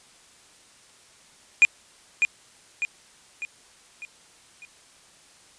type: tone with echo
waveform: triangle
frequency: 2441 Hz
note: D#7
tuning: 34 cents flat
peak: -9 dBFS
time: 1.62-1.65 s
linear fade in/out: 0 ms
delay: 600 ms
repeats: 5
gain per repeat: -6 dB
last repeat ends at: 4.65 s
effects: white hiss -54 dBFS RMS until 5.58 s + resampled to 22050 Hz